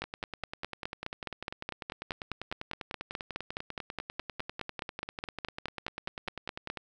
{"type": "two click trains", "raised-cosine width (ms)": 0.3, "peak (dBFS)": [-21, -18], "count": [69, 33], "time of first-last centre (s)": [[0.04, 6.773], [0.02, 6.701]], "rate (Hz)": [10.1, 4.79], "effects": []}